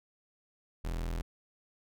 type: tone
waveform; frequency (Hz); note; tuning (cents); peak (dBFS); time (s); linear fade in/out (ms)
40% pulse; 41.71; E1; +21; -32; 0.84-1.22; 10
effects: none